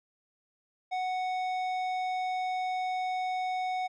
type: tone with tanh clipping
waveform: sine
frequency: 740 Hz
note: F#5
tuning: in tune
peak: -31 dBFS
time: 0.91-3.88 s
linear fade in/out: 20 ms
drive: 12 dB
effects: none